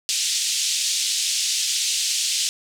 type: band-pass noise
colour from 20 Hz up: white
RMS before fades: -23 dBFS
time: 0.09-2.49 s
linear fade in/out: 0 ms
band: 2900 to 7700 Hz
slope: 24 dB/octave
effects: none